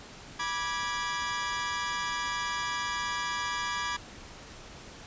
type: chord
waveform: sawtooth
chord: G# diminished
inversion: first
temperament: equal with one note detuned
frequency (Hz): 976.4 / 1174.7 / 1661.2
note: B5 / D6 / G#6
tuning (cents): -20 / 0 / 0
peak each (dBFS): -31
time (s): 0.39-3.97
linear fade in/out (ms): 10
effects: pink hiss -47 dBFS RMS until 5.06 s + resampled to 16000 Hz